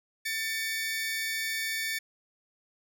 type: tone pair together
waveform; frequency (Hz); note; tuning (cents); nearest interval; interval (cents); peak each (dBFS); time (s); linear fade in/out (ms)
sawtooth; 1782 / 2257; A6 / C#7; +22 / +31; major third; 409; -29 / -30; 0.25-1.99; 10
effects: none